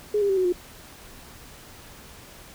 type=tone with pitch steps; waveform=sine; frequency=418.3 / 401.7 / 385.8 / 370.5 / 355.8 Hz; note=G#4 / G4 / G4 / F#4 / F4; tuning=+12 / +42 / -28 / +2 / +32 cents; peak=-19 dBFS; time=0.14-0.525 s; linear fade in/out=5 ms; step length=77 ms; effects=pink hiss -46 dBFS RMS until 2.54 s